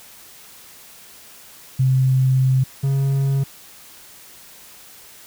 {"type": "tone pair in turn", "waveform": ["sine", "triangle"], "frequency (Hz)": [130.81, 137.02], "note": ["C3", "C#3"], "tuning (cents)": [0, -20], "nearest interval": "minor second", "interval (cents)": 80, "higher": "second", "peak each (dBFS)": [-13, -14], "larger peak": "first", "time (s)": [[1.79, 2.64], [2.83, 3.44]], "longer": "first", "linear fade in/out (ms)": 10, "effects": ["white hiss -44 dBFS RMS until 5.26 s"]}